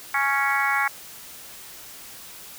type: harmonic tone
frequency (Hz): 277.2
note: C#4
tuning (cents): 0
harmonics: 3 / 4 / 5 / 6 / 7 / 8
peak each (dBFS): -27 / -27 / -27 / -27 / -27 / -27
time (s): 0.14-0.88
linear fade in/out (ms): 5
effects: white hiss -42 dBFS RMS until 2.58 s